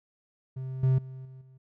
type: tone with level steps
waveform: triangle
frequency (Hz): 130.81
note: C3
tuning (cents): 0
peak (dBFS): -31 / -18 / -37 / -42 / -49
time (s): 0.56-1.58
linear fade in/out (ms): 10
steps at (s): 0.83 / 0.98 / 1.25 / 1.41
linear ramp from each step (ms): 5
effects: none